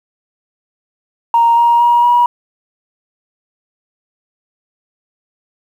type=tone with pitch steps; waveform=sine; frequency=932.3 / 942.6 / 953 / 963.5 Hz; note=A#5 / A#5 / A#5 / B5; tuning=0 / +19 / +38 / -43 cents; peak=-6 dBFS; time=1.34-2.26 s; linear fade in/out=2 ms; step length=230 ms; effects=tanh soft clip ceiling -2 dBFS + 7-bit